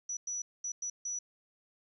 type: tone bursts at uneven times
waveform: sine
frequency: 5900 Hz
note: F#8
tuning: 6 cents flat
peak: -34 dBFS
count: 5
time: 0.09-0.17 / 0.27-0.42 / 0.64-0.72 / 0.82-0.9 / 1.05-1.19 s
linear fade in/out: 5 ms
effects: 12-bit